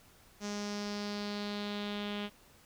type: tone with low-pass filter sweep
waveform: sawtooth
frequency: 205.8 Hz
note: G#3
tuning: 16 cents flat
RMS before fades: -38 dBFS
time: 0.4-2.3 s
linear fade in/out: 50 ms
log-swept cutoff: 6100 to 3200 Hz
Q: 3.6
effects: pink hiss -61 dBFS RMS until 2.65 s